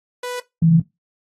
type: tone pair in turn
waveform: sawtooth / sine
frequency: 493.9 / 164.82 Hz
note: B4 / E3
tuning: 0 / 0 cents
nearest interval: octave + perfect fifth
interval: 1900 cents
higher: first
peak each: -21 / -11 dBFS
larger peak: second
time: 0.23-0.4 / 0.62-0.8 s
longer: second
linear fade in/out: 5 ms
effects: noise-tail reverb RT60 0.2 s tail -19 dB re dry + AAC 32 kbps